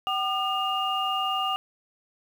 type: tone cluster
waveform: sine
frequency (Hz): 764 / 1209 / 2830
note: G5 / D6 / F7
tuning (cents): -45 / +50 / +22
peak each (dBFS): -29 / -28 / -29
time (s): 0.07-1.56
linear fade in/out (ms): 0
effects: 8-bit